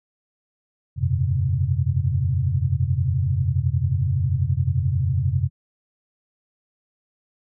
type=tone cluster; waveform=sine; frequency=86.2 / 96.9 / 124.6 / 136.4 Hz; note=F2 / G2 / B2 / C#3; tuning=-22 / -20 / +16 / -28 cents; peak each=-24 dBFS; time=0.96-5.5 s; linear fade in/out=50 ms; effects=none